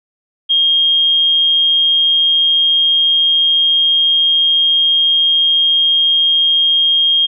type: tone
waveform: sine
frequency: 3233 Hz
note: G#7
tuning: 47 cents flat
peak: -9 dBFS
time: 0.49-7.27 s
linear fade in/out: 20 ms
effects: none